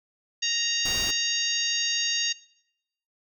harmonic tone, 932.3 Hz, A#5, in tune, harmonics 2 / 3 / 4 / 5 / 6 / 7, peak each -34 / -29 / -30 / -30 / -34 / -31 dBFS, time 0.42-2.33 s, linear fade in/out 10 ms
pink noise, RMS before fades -35 dBFS, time 0.85-1.11 s, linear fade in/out 5 ms
effects noise-tail reverb RT60 0.8 s tail -21 dB re dry

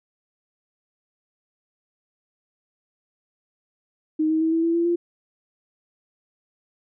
sine tone with pitch steps, 311.7 / 317 / 322.3 / 327.8 / 333.3 / 338.9 / 344.7 Hz, D#4 / D#4 / E4 / E4 / E4 / E4 / F4, +3 / +32 / -39 / -10 / +19 / +48 / -23 cents, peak -18 dBFS, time 4.19-4.96 s, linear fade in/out 10 ms, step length 110 ms, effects none

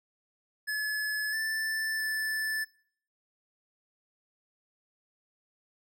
square tone with pitch steps, 1713 / 1762 / 1752 Hz, A6 / A6 / A6, -47 / +2 / -8 cents, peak -30 dBFS, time 0.67-2.65 s, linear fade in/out 20 ms, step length 660 ms, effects noise-tail reverb RT60 0.6 s tail -23 dB re dry

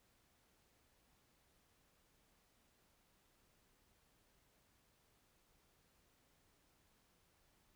silence, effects pink hiss -75 dBFS RMS until 7.75 s

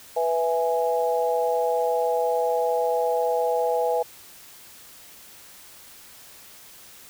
sine chord, E major, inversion second, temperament equal, 493.9 / 659.3 / 830.6 Hz, B4 / E5 / G#5, 0 / 0 / 0 cents, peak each -23 / -26 / -26 dBFS, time 0.16-4.03 s, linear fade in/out 10 ms, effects white hiss -47 dBFS RMS until 7.09 s

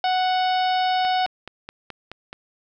harmonic tone, 740 Hz, F#5, in tune, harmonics 1 / 2 / 3 / 4 / 5 / 6 / 7, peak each -19 / -31 / -34 / -32 / -33 / -37 / -37 dBFS, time 0.04-1.26 s, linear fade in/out 2 ms
click train, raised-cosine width 0.3 ms, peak -19 dBFS, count 7, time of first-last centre 1.05-2.329 s, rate 4.69 Hz
effects none

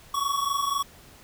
square tone pair together, 1108.7 / 1132.7 Hz, C#6 / C#6, 0 / +37 cents, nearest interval unison, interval 37 cents, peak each -28 dBFS, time 0.14-0.83 s, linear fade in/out 5 ms, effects pink hiss -51 dBFS RMS until 1.23 s

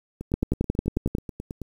two click trains, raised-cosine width 3 ms, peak -9 / -20 dBFS, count 10 / 14, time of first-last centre 0.34-1.151 / 0.21-1.617 s, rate 11.1 / 9.24 Hz, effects 8-bit

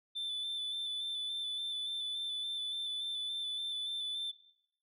sine tone with vibrato, 3520 Hz, A7, in tune, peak -33 dBFS, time 0.15-4.32 s, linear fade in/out 20 ms, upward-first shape square, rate 3.5 Hz, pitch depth 18 cents each way, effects noise-tail reverb RT60 0.7 s tail -17 dB re dry + tanh soft clip ceiling -34 dBFS

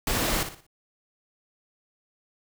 pink noise with echo, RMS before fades -26 dBFS, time 0.07-0.43 s, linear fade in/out 2 ms, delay 59 ms, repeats 4, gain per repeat -9 dB, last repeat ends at 0.666 s, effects none

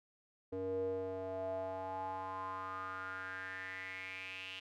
square tone with band-pass filter sweep, 94.3 Hz, F#2, 33 cents sharp, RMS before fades -42 dBFS, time 0.52-4.6 s, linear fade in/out 10 ms, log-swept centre 410 to 2900 Hz, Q 6.4, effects none

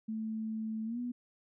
sine tone with pitch glide, 219.9 to 244 Hz, A3 to B3, -1 to -21 cents, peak -34 dBFS, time 0.08-1.12 s, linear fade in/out 10 ms, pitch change +180 cents, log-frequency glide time 0.85-0.99 s, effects none

